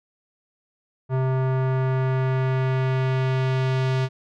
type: tone with low-pass filter sweep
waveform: square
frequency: 130.81 Hz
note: C3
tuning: in tune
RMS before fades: -22 dBFS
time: 1.09-4.09 s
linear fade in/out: 50 ms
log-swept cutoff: 1100 to 4200 Hz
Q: 0.95
effects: none